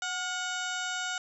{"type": "harmonic tone with a mistuned harmonic", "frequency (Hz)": 740, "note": "F#5", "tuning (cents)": 0, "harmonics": [1, 2, 3, 4, 5, 6, 7, 8, 9, 10], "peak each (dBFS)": [-39, -34, -44, -40, -41, -49, -49, -44, -47, -42], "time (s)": [0.02, 1.18], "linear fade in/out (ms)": 2, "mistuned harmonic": 2, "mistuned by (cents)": -59, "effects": []}